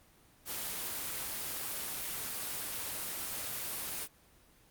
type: noise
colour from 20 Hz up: white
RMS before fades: -38 dBFS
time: 0.45-4.08 s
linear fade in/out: 50 ms
effects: pink hiss -63 dBFS RMS until 4.7 s + Opus 24 kbps